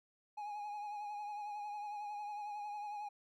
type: tone with vibrato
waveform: triangle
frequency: 830.6 Hz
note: G#5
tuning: in tune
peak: -39 dBFS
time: 0.37-3.09 s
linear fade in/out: 10 ms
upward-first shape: triangle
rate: 11 Hz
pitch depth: 42 cents each way
effects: none